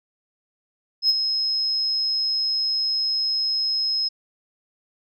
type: tone with ADSR envelope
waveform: sine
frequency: 5140 Hz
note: E8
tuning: 45 cents flat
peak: -12 dBFS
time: 1.02-4.09 s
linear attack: 74 ms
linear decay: 29 ms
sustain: -8 dB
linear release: 15 ms
effects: tanh soft clip ceiling -10 dBFS